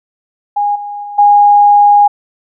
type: tone with level steps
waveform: sine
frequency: 821 Hz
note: G#5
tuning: 20 cents flat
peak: -10 / -20 / -22 / -3 dBFS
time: 0.56-2.08 s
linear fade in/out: 10 ms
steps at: 0.75 / 1.03 / 1.18 s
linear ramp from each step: 10 ms
effects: none